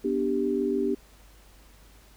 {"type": "chord", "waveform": "sine", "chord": "G major", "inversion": "first", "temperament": "equal", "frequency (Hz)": [246.9, 293.7, 392], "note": ["B3", "D4", "G4"], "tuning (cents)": [0, 0, 0], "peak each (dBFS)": [-29, -29, -26], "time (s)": [0.04, 0.95], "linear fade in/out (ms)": 10, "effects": ["added 50 Hz sine -53 dBFS peak until 2.16 s", "pink hiss -57 dBFS RMS until 2.16 s"]}